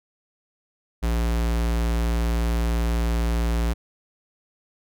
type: tone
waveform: square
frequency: 57.7 Hz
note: A#1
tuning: 17 cents flat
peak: -21 dBFS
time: 1.02-3.74 s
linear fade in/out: 20 ms
effects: none